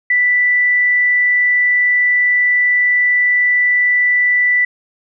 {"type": "tone", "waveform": "sine", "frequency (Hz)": 1975.5, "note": "B6", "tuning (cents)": 0, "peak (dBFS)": -10, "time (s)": [0.1, 4.65], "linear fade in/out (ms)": 5, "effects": []}